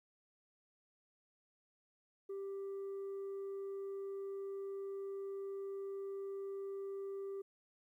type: tone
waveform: sine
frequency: 392.9 Hz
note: G4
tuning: 4 cents sharp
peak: -38 dBFS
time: 2.29-7.42 s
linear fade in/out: 10 ms
effects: tanh soft clip ceiling -40 dBFS + 13-bit